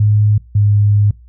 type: tone pair in turn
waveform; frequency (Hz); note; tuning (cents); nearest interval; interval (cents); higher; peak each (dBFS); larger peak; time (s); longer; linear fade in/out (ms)
sine; 105.2 / 103.27; G#2 / G#2; +23 / -9; unison; 32; first; -8; neither; 0-0.38 / 0.55-1.11; second; 5
effects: noise-tail reverb RT60 0.2 s tail -22 dB re dry + added 60 Hz sine -38 dBFS peak until 1.28 s